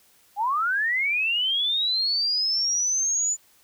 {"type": "linear sweep", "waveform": "sine", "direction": "up", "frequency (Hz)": [778, 7040], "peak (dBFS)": -21, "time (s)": [0.36, 3.37], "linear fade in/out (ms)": 50, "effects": ["white hiss -59 dBFS RMS until 3.63 s"]}